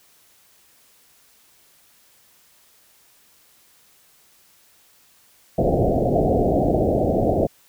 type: low-pass noise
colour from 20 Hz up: white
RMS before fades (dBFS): -19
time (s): 5.58-7.47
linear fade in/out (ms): 5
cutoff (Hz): 730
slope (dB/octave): 96
effects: white hiss -56 dBFS RMS until 7.68 s